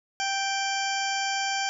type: harmonic tone with a mistuned harmonic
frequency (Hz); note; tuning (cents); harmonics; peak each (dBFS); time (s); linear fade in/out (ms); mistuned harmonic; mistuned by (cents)
784; G5; 0; 1 / 2 / 3 / 4 / 6 / 7 / 8 / 9; -29 / -32 / -34 / -35 / -37 / -37 / -38 / -39; 0.2-1.69; 0; 8; -50
effects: none